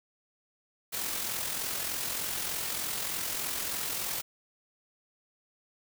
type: noise with amplitude modulation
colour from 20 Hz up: white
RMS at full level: -32 dBFS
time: 0.92-4.22 s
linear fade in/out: 20 ms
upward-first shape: sine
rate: 43.3 Hz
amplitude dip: 40%
effects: none